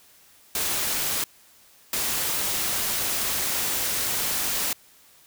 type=noise bursts at uneven times; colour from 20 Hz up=white; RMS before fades=-26 dBFS; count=2; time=0.55-1.24 / 1.93-4.73 s; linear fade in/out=2 ms; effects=white hiss -55 dBFS RMS until 5.26 s